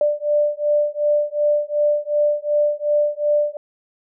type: beating tone pair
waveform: sine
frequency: 590 / 592.7 Hz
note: D5 / D5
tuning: +8 / +16 cents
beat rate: 2.7 Hz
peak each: -19 dBFS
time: 0.01-3.57 s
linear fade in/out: 2 ms
effects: none